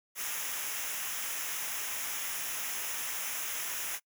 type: noise with comb filter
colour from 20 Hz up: white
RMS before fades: -36 dBFS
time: 0.15-4 s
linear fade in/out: 50 ms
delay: 0.23 ms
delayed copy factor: -0.7
effects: noise-tail reverb RT60 0.1 s tail -25 dB re dry